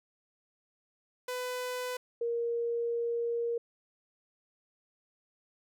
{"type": "tone pair in turn", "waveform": ["sawtooth", "sine"], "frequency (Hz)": [500, 469.1], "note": ["B4", "A#4"], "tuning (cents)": [21, 11], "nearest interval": "minor second", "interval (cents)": 110, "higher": "first", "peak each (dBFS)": [-30, -29], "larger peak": "second", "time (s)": [[1.28, 1.97], [2.21, 3.58]], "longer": "second", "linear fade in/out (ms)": 5, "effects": []}